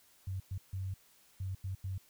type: tone bursts at uneven times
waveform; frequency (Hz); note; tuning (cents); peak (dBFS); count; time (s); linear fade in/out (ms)
sine; 95; F#2; +46; -35; 6; 0.27-0.4 / 0.51-0.58 / 0.73-0.94 / 1.4-1.55 / 1.64-1.75 / 1.84-1.98; 5
effects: white hiss -65 dBFS RMS until 2.09 s